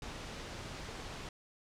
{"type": "noise", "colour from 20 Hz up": "pink", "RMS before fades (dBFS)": -44, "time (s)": [0.02, 1.29], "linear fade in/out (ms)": 2, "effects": ["low-pass 6000 Hz 12 dB/octave"]}